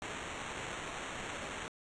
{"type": "noise with sample-and-hold", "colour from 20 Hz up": "white", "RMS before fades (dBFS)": -42, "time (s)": [0.02, 1.68], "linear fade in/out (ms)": 0, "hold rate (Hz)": 4900, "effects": ["resampled to 22050 Hz"]}